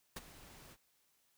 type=noise with ADSR envelope; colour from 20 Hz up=pink; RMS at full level=-41 dBFS; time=0.16-0.77 s; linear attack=7 ms; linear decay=27 ms; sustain=-16 dB; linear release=48 ms; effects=white hiss -75 dBFS RMS until 1.37 s